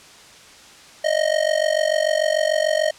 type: tone with amplitude modulation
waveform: square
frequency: 622.3 Hz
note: D#5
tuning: in tune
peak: -14 dBFS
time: 1.04-2.91 s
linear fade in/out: 10 ms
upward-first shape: sine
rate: 46.8 Hz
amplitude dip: 90%
effects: white hiss -45 dBFS RMS until 2.98 s + low-pass 7000 Hz 12 dB/octave